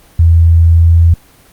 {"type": "tone with pitch glide", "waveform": "sine", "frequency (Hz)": [83.2, 83.78], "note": ["E2", "E2"], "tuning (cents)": [17, 29], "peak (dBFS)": -3, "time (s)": [0.19, 1.14], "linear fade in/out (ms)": 5, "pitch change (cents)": 12, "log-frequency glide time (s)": [0.71, 1], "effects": ["pink hiss -44 dBFS RMS until 1.52 s", "Opus 24 kbps"]}